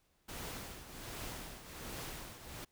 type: noise with tremolo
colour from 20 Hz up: pink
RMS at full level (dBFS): -43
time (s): 0.28-2.65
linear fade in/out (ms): 10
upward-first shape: triangle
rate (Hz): 1.3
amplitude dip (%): 70
effects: pink hiss -75 dBFS RMS until 2.71 s